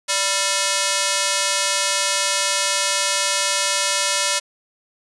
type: ring-modulated tone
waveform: 5% pulse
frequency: 784 Hz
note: G5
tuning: in tune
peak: -3 dBFS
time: 0.08-4.4 s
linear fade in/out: 20 ms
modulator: 200 Hz
effects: resampled to 24000 Hz